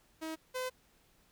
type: tone pair in turn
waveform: sawtooth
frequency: 318.9 / 510.2 Hz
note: D#4 / C5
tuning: +43 / -44 cents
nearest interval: minor sixth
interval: 813 cents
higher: second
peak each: -34 / -31 dBFS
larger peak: second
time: 0.21-0.36 / 0.54-0.7 s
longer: second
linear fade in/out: 20 ms
effects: pink hiss -68 dBFS RMS until 1.31 s